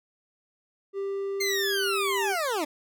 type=tone; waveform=triangle; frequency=394.2 Hz; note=G4; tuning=10 cents sharp; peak=-26 dBFS; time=0.93-2.36 s; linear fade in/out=50 ms
type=linear sweep; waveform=20% pulse; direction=down; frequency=2119 to 278.5 Hz; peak=-21 dBFS; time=1.4-2.65 s; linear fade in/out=10 ms
effects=none